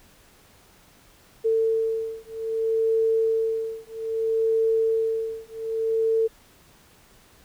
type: beating tone pair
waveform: sine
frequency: 447.7 / 448.32 Hz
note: A4 / A4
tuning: +30 / +32 cents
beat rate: 0.62 Hz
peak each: -24 dBFS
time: 1.44-6.28 s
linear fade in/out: 20 ms
effects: pink hiss -55 dBFS RMS until 7.44 s